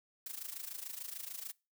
blue noise with amplitude modulation, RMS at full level -41 dBFS, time 0.26-1.52 s, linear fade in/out 5 ms, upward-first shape sine, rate 26.8 Hz, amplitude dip 80%, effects noise-tail reverb RT60 0.3 s tail -24 dB re dry

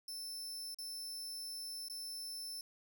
sawtooth tone with dropouts, 5300 Hz, E8, 9 cents sharp, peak -40 dBFS, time 0.08-2.61 s, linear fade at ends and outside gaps 2 ms, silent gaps 0.745-0.786 / 1.884-1.898 s, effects none

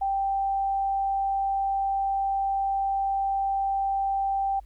sine tone, 784 Hz, G5, in tune, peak -23 dBFS, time 0.01-4.6 s, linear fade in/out 10 ms, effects added 50 Hz sine -45 dBFS peak until 4.65 s + pink hiss -68 dBFS RMS until 4.65 s

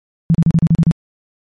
sine tone bursts, 164.81 Hz, E3, in tune, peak -7 dBFS, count 8, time 0.3-0.912 s, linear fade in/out 0 ms, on 45 ms, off 36 ms, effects MP3 48 kbps

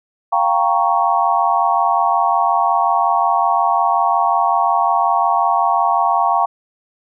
sine chord, G half-diminished seventh, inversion third, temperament equal, 698.5 / 784 / 932.3 / 1108.7 Hz, F5 / G5 / Bb5 / Db6, 0 / 0 / 0 / 0 cents, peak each -18 dBFS, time 0.32-6.46 s, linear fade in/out 10 ms, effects none

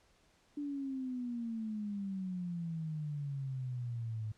sine exponential sweep, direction down, 293.7 to 106.8 Hz, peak -36 dBFS, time 0.57-4.32 s, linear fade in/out 5 ms, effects pink hiss -69 dBFS RMS until 4.37 s + low-pass 8000 Hz 12 dB/octave

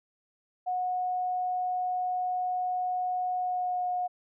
sine tone with pitch glide, 730 to 722.9 Hz, F#5 to F#5, -24 to -40 cents, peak -27 dBFS, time 0.66-4.08 s, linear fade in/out 20 ms, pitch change -16 cents, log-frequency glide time 3.37-3.88 s, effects none

